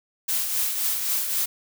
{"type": "noise with tremolo", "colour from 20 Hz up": "blue", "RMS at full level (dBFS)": -23, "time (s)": [0.28, 1.46], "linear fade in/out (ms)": 10, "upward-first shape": "triangle", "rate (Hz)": 3.8, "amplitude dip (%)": 50, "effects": []}